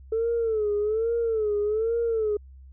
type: tone with vibrato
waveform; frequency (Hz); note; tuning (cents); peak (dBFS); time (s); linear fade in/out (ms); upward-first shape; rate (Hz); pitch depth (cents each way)
sine; 439.2; A4; -3; -21; 0.12-2.37; 5; sine; 1.2; 110
effects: tanh soft clip ceiling -18 dBFS + added 66 Hz sine -44 dBFS peak until 2.72 s